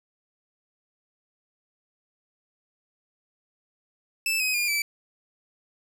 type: tone with pitch steps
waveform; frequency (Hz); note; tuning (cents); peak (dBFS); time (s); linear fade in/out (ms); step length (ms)
sawtooth; 2637 / 2525 / 2418 / 2316; E7 / D#7 / D7 / D7; 0 / +25 / +50 / -25; -20; 4.26-4.82; 2; 140
effects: none